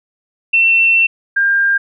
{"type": "tone pair in turn", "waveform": "sine", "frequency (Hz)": [2697, 1600.8], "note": ["E7", "G6"], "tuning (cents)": [39, 36], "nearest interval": "major sixth", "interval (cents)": 903, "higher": "first", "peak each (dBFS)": [-8, -10], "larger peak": "first", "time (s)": [[0.53, 1.07], [1.36, 1.78]], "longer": "first", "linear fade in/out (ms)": 10, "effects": []}